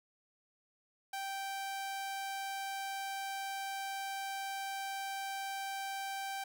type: tone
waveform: sawtooth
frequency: 782 Hz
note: G5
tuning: 4 cents flat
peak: -34 dBFS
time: 1.13-6.44 s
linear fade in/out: 5 ms
effects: none